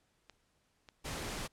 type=clicks; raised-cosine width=0.2 ms; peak=-34 dBFS; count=2; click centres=0.297 / 0.888 s
type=noise; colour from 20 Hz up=pink; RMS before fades=-40 dBFS; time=1.04-1.48 s; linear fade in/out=20 ms
effects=pink hiss -75 dBFS RMS until 1.52 s + low-pass 10000 Hz 12 dB/octave